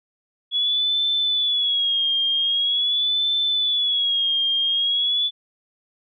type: tone with vibrato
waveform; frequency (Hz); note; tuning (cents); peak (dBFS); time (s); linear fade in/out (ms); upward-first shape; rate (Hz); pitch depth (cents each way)
sine; 3368; G#7; +24; -18; 0.51-5.31; 50; sine; 0.44; 82
effects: none